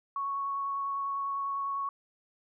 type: tone with vibrato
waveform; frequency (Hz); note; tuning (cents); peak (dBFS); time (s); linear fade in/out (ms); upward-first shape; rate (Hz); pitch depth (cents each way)
sine; 1108.7; C#6; 0; -30; 0.16-1.89; 2; sine; 10; 9
effects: none